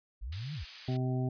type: linear two-way sweep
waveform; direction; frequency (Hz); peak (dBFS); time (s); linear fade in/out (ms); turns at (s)
sine; up then down; 42.37 to 160 to 42.37; -36; 0.21-0.65; 20; 0.54
type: high-pass noise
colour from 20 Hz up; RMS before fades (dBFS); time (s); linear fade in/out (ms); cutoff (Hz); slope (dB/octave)
pink; -46; 0.32-0.97; 5; 2800; 12
type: harmonic tone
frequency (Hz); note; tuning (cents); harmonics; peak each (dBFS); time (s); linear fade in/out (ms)
128; C3; -38; 1 / 2 / 3 / 5 / 6; -30 / -36 / -40 / -44 / -46; 0.88-1.29; 5
effects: resampled to 11025 Hz